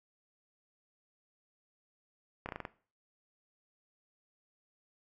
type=slowing click train; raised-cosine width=0.5 ms; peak=-23 dBFS; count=6; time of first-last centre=2.46-2.652 s; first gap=29 ms; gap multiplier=1.14; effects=noise-tail reverb RT60 0.4 s tail -17 dB re dry